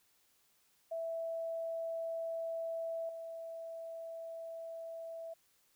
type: tone with level steps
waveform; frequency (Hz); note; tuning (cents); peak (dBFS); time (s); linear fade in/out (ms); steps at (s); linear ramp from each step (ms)
sine; 659.3; E5; 0; -36 / -42; 0.91-5.34; 10; 3.09; 2
effects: white hiss -72 dBFS RMS until 5.75 s